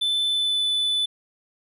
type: tone with pitch glide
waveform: triangle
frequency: 3520 to 3492 Hz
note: A7 to A7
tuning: 0 to -14 cents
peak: -19 dBFS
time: 0.01-1.06 s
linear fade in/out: 10 ms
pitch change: -14 cents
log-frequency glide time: 0.26-0.67 s
effects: none